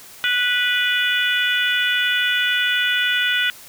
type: harmonic tone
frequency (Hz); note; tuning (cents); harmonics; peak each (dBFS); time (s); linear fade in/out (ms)
491.9; B4; -7; 3 / 4 / 5 / 6 / 7; -20 / -25 / -25 / -23 / -25; 0.24-3.5; 0
effects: white hiss -42 dBFS RMS until 3.68 s